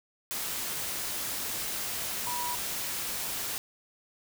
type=tone in noise; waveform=sine; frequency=970 Hz; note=B5; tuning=31 cents flat; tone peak=-33 dBFS; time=2.27-2.55 s; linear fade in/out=0 ms; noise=white; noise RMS=-34 dBFS; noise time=0.31-3.58 s; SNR=-2 dB; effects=none